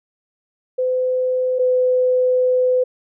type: tone pair in turn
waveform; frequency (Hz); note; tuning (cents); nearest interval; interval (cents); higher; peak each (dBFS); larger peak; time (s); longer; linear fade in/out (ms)
sine; 509 / 505.5; C5 / B4; -48 / +40; unison; 12; first; -16 / -13; second; 0.78-1.59 / 1.59-2.84; second; 10
effects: none